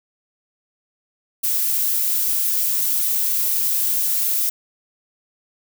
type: noise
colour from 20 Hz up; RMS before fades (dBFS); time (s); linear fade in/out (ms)
violet; -20; 1.43-4.5; 10
effects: none